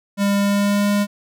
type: tone with pitch glide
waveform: square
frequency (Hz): 200.8 to 204.1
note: G3 to G#3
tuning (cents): +42 to -30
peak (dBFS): -16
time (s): 0.17-1.07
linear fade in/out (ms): 50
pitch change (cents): +28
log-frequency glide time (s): 0.38-0.89
effects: none